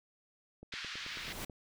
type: click train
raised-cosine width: 2 ms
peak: -36 dBFS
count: 9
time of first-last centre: 0.63-1.498 s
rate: 9.22 Hz
type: band-pass noise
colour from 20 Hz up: pink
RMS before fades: -43 dBFS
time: 0.72-1.33 s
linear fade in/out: 5 ms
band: 1500 to 4900 Hz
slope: 24 dB/octave
type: noise with exponential growth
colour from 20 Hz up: pink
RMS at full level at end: -39 dBFS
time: 0.8-1.45 s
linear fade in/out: 5 ms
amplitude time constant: 140 ms
effects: none